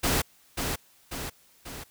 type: noise with echo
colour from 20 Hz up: pink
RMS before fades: -25 dBFS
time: 0.03-0.22 s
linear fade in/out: 10 ms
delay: 540 ms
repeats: 3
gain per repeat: -5 dB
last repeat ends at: 1.84 s
effects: white hiss -60 dBFS RMS until 1.9 s